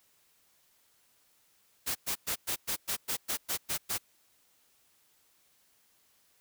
white noise bursts, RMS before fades -32 dBFS, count 11, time 1.86-3.983 s, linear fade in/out 20 ms, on 93 ms, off 110 ms, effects white hiss -68 dBFS RMS until 6.4 s

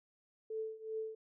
sine tone with tremolo, 440 Hz, A4, in tune, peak -35 dBFS, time 0.5-1.15 s, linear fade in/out 5 ms, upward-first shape triangle, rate 2.6 Hz, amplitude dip 90%, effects none

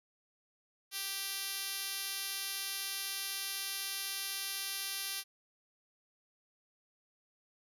5% pulse tone with band-pass filter, 392 Hz, G4, in tune, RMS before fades -39 dBFS, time 0.91-5.24 s, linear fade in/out 50 ms, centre 9600 Hz, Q 0.77, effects none

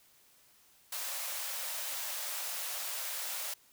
white high-pass noise, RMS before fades -38 dBFS, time 0.92-3.54 s, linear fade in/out 5 ms, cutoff 500 Hz, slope 96 dB/octave, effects white hiss -64 dBFS RMS until 3.72 s

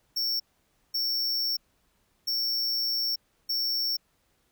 square tone bursts at uneven times, 5460 Hz, F8, 40 cents flat, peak -26 dBFS, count 4, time 0.16-0.4 / 0.94-1.57 / 2.27-3.16 / 3.49-3.97 s, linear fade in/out 10 ms, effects pink hiss -70 dBFS RMS until 4.51 s

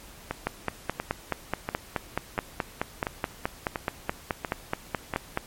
two click trains, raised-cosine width 0.5 ms, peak -10 / -13 dBFS, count 24 / 8, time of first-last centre 0.47-5.374 / 0.31-5.138 s, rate 4.69 / 1.45 Hz, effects pink hiss -48 dBFS RMS until 5.46 s + MP3 64 kbps

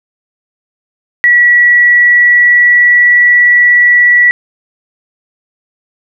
sine tone with pitch glide, 1936 to 1947.2 Hz, B6 to B6, -35 to -25 cents, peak -3 dBFS, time 1.24-4.31 s, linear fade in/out 0 ms, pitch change +10 cents, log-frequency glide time 1.47-3.22 s, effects none

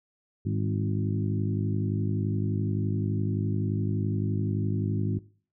harmonic tone with a mistuned harmonic, 51.7 Hz, G#1, 7 cents flat, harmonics 2 / 3 / 4 / 5 / 6 / 7, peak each -28 / -32 / -34 / -36 / -38 / -39 dBFS, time 0.45-5.19 s, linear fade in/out 10 ms, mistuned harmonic 4, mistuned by -52 cents, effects noise-tail reverb RT60 0.4 s tail -18 dB re dry

